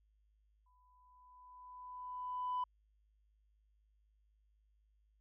sine tone with exponential growth, 998 Hz, B5, 18 cents sharp, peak -32 dBFS, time 0.66-2.64 s, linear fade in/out 5 ms, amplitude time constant 430 ms, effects tanh soft clip ceiling -32 dBFS + added 52 Hz sine -70 dBFS peak until 5.2 s

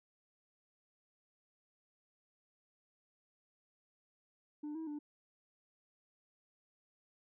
sine tone with pitch steps, 298 / 321.5 / 295.5 Hz, D4 / E4 / D4, +25 / -43 / +11 cents, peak -37 dBFS, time 4.63-4.99 s, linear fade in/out 10 ms, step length 120 ms, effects tanh soft clip ceiling -39 dBFS

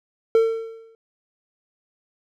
triangle tone with exponential decay, 451.6 Hz, A4, 45 cents sharp, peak -9 dBFS, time 0.35-0.95 s, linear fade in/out 1 ms, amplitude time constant 130 ms, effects none

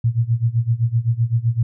sine tone with tremolo, 116.54 Hz, A#2, in tune, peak -12 dBFS, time 0.04-1.63 s, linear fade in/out 5 ms, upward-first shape sine, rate 7.8 Hz, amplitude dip 90%, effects none

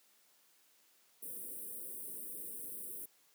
white band-stop noise, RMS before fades -45 dBFS, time 1.22-3.06 s, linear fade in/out 10 ms, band 530 to 8500 Hz, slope 96 dB/octave, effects white hiss -69 dBFS RMS until 3.34 s + high-pass 200 Hz 12 dB/octave

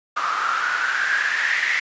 white noise with band-pass filter sweep, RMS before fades -22 dBFS, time 0.16-1.8 s, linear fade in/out 10 ms, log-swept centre 1200 to 2000 Hz, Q 9.3, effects resampled to 16000 Hz

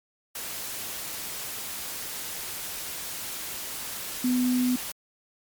sine tone in noise, 250 Hz, B3, 21 cents sharp, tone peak -21 dBFS, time 4.24-4.76 s, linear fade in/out 5 ms, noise white, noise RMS -35 dBFS, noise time 0.35-4.92 s, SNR +11 dB, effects MP3 96 kbps

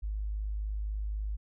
sine tone, 51.91 Hz, G#1, in tune, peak -31 dBFS, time 0.02-1.37 s, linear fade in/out 20 ms, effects none

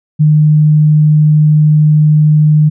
sine tone, 152.2 Hz, D#3, 38 cents flat, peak -4 dBFS, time 0.19-2.7 s, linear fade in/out 20 ms, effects none

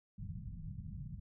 white low-pass noise, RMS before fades -45 dBFS, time 0.18-1.2 s, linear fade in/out 10 ms, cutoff 180 Hz, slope 48 dB/octave, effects none

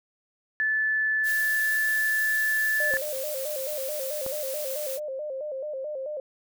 sine tone, 1742 Hz, A6, 18 cents flat, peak -22 dBFS, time 0.6-2.97 s, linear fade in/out 0 ms
blue noise, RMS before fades -35 dBFS, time 1.23-5 s, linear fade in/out 50 ms
sine tone with vibrato, 566 Hz, C#5, 36 cents sharp, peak -30 dBFS, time 2.8-6.2 s, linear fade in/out 2 ms, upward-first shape square, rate 4.6 Hz, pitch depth 110 cents each way
clicks, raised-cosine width 1 ms, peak -22 dBFS, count 2, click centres 2.938 / 4.264 s
effects none

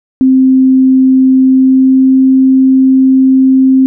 sine tone with pitch glide, 261.6 to 263.3 Hz, C4 to C4, 0 to +11 cents, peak -3 dBFS, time 0.21-3.86 s, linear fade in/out 0 ms, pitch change +11 cents, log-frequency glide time 1.44-2.18 s, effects none

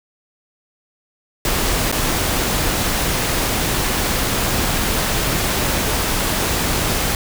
pink noise with dropouts, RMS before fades -19 dBFS, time 1.45-7.15 s, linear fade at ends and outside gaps 1 ms, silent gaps 1.916-1.925 s, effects none

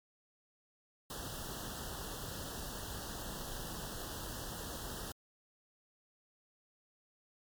pink band-stop noise, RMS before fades -43 dBFS, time 1.1-5.12 s, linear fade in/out 2 ms, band 1800 to 2800 Hz, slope 96 dB/octave, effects MP3 96 kbps

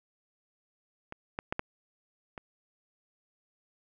clicks, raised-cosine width 0.5 ms, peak -25 / -18 / -15 / -15 / -25 dBFS, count 5, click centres 1.124 / 1.389 / 1.525 / 1.594 / 2.378 s, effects none

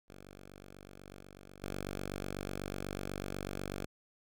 5% pulse tone with level steps, 48.09 Hz, G1, 32 cents flat, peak -40 / -38 / -41 / -27 dBFS, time 0.08-3.86 s, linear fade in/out 10 ms, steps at 1.05 / 1.2 / 1.62 s, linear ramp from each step 20 ms, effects none

